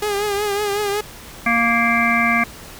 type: tone with vibrato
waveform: sawtooth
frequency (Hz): 410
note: G#4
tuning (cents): -22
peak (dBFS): -15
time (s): 0.02-1.01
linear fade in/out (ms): 5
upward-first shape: triangle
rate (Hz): 5.4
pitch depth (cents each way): 64
type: harmonic tone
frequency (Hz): 233.1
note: A#3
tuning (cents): 0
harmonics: 1 / 3 / 5 / 7 / 9 / 10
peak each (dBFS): -21 / -23 / -21 / -23 / -19 / -22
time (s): 1.46-2.44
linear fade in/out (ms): 5
effects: pink hiss -38 dBFS RMS until 2.79 s